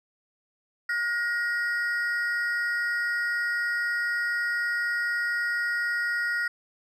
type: ring-modulated tone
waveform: triangle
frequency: 1661.2 Hz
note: G#6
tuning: in tune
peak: -20 dBFS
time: 0.89-6.48 s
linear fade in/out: 5 ms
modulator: 228 Hz
effects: none